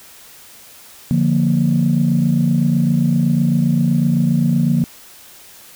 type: chord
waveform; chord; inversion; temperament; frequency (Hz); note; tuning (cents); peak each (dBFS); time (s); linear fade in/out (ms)
sine; Bb major; first; equal; 146.83 / 174.61 / 233.1; D3 / F3 / Bb3; 0 / 0 / 0; -16; 1.11-4.84; 0
effects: tanh soft clip ceiling -5 dBFS + white hiss -42 dBFS RMS until 5.75 s